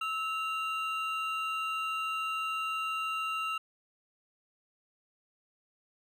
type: tone pair together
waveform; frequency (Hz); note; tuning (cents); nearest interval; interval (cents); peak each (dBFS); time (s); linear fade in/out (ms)
triangle; 1303.4 / 2777; E6 / F7; -20 / -10; octave + minor second; 1310; -31 / -34; 0.01-3.58; 5
effects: none